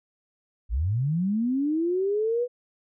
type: linear sweep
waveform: sine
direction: up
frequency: 47.85 to 497.8 Hz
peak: -22 dBFS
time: 0.69-2.48 s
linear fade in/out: 50 ms
effects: none